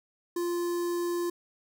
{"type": "tone with notch filter", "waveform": "square", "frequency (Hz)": 347.5, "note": "F4", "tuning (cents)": -9, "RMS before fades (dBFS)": -30, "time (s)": [0.36, 1.3], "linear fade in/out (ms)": 5, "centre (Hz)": 2600, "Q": 0.69, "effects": []}